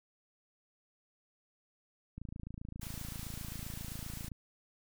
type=click train; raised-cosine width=5 ms; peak=-31 dBFS; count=60; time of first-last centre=2.18-4.318 s; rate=27.6 Hz
type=noise; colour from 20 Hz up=white; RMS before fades=-48 dBFS; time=2.81-4.29 s; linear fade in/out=10 ms
effects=none